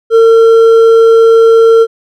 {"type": "tone with hard clipping", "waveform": "triangle", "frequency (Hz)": 454.3, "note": "A#4", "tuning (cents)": -45, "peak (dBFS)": -3, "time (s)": [0.1, 1.87], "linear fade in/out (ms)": 50, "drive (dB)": 8, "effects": []}